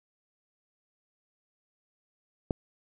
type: click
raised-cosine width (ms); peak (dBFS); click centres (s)
2; -14; 2.508
effects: none